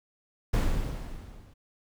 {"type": "noise with level ramp", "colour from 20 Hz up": "brown", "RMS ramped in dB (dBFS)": [-22, -52], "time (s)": [0.53, 1.54], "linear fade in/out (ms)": 10, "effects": []}